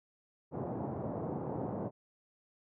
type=band-pass noise; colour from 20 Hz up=pink; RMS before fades=-38 dBFS; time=0.51-1.91 s; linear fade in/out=50 ms; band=110 to 820 Hz; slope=24 dB/octave; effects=none